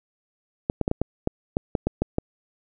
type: clicks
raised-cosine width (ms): 2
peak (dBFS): -8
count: 11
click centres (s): 0.699 / 0.813 / 0.879 / 0.914 / 1.016 / 1.274 / 1.569 / 1.752 / 1.87 / 2.02 / 2.184
effects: none